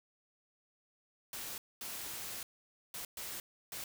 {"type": "noise bursts at uneven times", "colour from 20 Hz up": "white", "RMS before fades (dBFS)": -43, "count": 5, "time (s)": [[1.33, 1.58], [1.81, 2.43], [2.94, 3.05], [3.17, 3.4], [3.72, 3.84]], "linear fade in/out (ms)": 2, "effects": []}